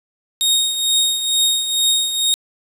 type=tone with tremolo; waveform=sawtooth; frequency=3729 Hz; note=A#7; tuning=in tune; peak=-9 dBFS; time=0.41-2.34 s; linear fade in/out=0 ms; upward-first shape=triangle; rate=2.2 Hz; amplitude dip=65%; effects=resampled to 32000 Hz + 7-bit